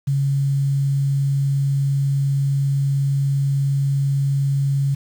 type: tone with quantisation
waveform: sine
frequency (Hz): 138.59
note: C#3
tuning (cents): 0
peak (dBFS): -16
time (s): 0.07-4.95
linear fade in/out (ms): 10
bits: 7
effects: none